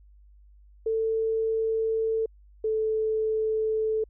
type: tone pair in turn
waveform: sine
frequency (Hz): 445.3 / 437.4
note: A4 / A4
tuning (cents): +21 / -10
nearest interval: unison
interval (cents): 31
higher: first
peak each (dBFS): -23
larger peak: neither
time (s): 0.86-2.26 / 2.64-4.04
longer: neither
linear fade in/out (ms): 5
effects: added 50 Hz sine -51 dBFS peak until 4.09 s